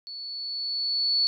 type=tone with level ramp; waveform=sine; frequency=4435 Hz; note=C#8; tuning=in tune; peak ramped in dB=-36 to -19 dBFS; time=0.07-1.27 s; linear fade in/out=0 ms; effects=none